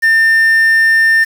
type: tone with quantisation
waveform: triangle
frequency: 1800 Hz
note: A6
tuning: 39 cents sharp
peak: -5 dBFS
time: 0.02-1.25 s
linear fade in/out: 20 ms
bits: 5
effects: none